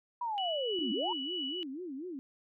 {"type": "linear two-way sweep", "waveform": "sine", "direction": "down then up", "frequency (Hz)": [987.8, 203.1, 987.8], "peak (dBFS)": -32, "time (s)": [0.21, 1.13], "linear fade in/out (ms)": 5, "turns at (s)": 0.91}
{"type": "tone with tremolo", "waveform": "sine", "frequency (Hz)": 2946, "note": "F#7", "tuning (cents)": -8, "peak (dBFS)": -34, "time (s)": [0.38, 1.63], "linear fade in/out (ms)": 0, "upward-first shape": "sine", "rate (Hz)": 3.2, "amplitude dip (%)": 25}
{"type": "tone with vibrato", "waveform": "sine", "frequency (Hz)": 311.1, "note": "D#4", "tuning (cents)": 0, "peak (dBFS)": -38, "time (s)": [0.79, 2.19], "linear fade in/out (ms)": 0, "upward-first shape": "sine", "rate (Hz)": 4.1, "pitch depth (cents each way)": 300}
{"effects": []}